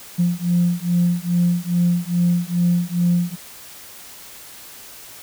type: beating tone pair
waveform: sine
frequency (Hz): 173.5 / 175.9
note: F3 / F3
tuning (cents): -11 / +13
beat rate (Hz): 2.4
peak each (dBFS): -18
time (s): 0.18-3.36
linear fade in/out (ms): 20
effects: tanh soft clip ceiling -9 dBFS + white hiss -40 dBFS RMS until 5.22 s